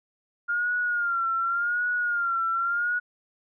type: tone with vibrato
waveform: sine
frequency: 1405 Hz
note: F6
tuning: 10 cents sharp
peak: -23 dBFS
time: 0.48-3 s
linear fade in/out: 20 ms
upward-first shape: sine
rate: 0.88 Hz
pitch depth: 70 cents each way
effects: none